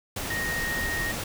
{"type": "tone in noise", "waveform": "sine", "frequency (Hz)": 1864.7, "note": "A#6", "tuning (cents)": 0, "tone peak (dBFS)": -28, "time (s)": [0.3, 1.12], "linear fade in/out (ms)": 5, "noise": "pink", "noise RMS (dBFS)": -32, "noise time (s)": [0.16, 1.24], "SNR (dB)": 1, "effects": []}